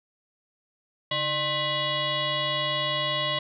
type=tone with frequency modulation; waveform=sine; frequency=1985 Hz; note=B6; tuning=8 cents sharp; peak=-24 dBFS; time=1.11-3.39 s; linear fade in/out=5 ms; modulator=461 Hz; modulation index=3.7; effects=none